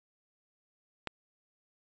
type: click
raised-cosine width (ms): 0.3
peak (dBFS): -18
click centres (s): 1.073
effects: resampled to 16000 Hz